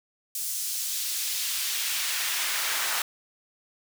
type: noise with high-pass filter sweep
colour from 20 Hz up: pink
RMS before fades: -29 dBFS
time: 0.35-3.02 s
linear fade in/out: 2 ms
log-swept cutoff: 7300 to 1100 Hz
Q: 0.82
effects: none